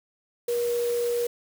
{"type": "tone in noise", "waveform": "sine", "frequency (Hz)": 477.2, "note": "A#4", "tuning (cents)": 41, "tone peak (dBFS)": -23, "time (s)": [0.48, 1.27], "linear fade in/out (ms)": 5, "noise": "white", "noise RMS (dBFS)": -39, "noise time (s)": [0.48, 1.27], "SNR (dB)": 13, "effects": []}